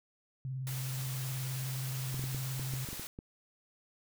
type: tone with vibrato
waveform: sine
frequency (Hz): 130.81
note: C3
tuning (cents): 0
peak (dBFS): -35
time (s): 0.45-2.85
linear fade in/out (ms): 0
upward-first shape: sine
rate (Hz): 19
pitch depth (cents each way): 53
type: noise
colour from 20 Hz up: white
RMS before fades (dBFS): -43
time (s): 0.67-3.07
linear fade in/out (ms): 0
type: clicks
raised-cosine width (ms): 3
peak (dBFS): -30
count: 10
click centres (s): 2.143 / 2.194 / 2.24 / 2.347 / 2.596 / 2.737 / 2.888 / 2.93 / 2.996 / 3.189
effects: none